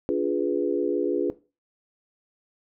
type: chord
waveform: sine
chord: D diminished seventh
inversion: none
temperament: equal with one note detuned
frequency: 289.5 / 349.2 / 415.3 / 493.9 Hz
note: D4 / F4 / Ab4 / Cb5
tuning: -25 / 0 / 0 / 0 cents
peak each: -27 / -26 / -27 / -29 dBFS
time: 0.09-1.3 s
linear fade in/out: 0 ms
effects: noise-tail reverb RT60 0.3 s tail -17 dB re dry